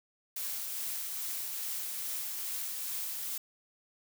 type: noise with tremolo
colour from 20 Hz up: blue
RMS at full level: -36 dBFS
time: 0.36-3.38 s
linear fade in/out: 5 ms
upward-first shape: triangle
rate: 2.4 Hz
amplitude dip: 25%
effects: none